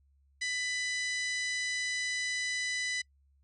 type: harmonic tone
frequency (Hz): 996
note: B5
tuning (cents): +14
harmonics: 2 / 3 / 4 / 5 / 6 / 7 / 8 / 9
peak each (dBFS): -33 / -45 / -40 / -42 / -42 / -48 / -49 / -48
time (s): 0.41-3.02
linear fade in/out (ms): 10
effects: noise-tail reverb RT60 0.1 s tail -25 dB re dry + added 69 Hz sine -64 dBFS peak until 3.43 s